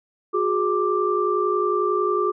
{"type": "tone cluster", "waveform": "sine", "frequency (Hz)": [364, 415, 1178], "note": ["F#4", "G#4", "D6"], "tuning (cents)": [-28, -1, 5], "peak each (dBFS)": -23, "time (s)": [0.33, 2.32], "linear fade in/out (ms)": 20, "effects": []}